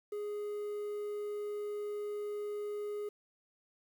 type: tone with quantisation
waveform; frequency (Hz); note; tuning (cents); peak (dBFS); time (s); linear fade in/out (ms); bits
triangle; 415.3; G#4; 0; -34; 0.12-3.09; 5; 10
effects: none